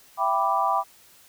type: chord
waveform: sine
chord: E minor seventh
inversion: none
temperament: equal with one note detuned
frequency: 666.9 / 784 / 987.8 / 1174.7 Hz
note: E5 / G5 / B5 / D6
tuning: +20 / 0 / 0 / 0 cents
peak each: -29 / -25 / -25 / -25 dBFS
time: 0.17-0.84 s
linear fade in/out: 50 ms
effects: white hiss -54 dBFS RMS until 1.28 s